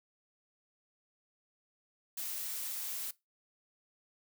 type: noise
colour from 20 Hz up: blue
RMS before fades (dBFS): -39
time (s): 2.17-3.11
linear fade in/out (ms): 5
effects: noise-tail reverb RT60 0.2 s tail -20 dB re dry